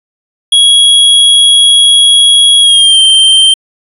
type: tone with pitch glide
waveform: square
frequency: 3322 to 3139 Hz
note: G#7 to G7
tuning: 0 to +2 cents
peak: -3 dBFS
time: 0.52-3.54 s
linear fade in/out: 5 ms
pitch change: -98 cents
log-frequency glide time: 2.61-2.99 s
effects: resampled to 32000 Hz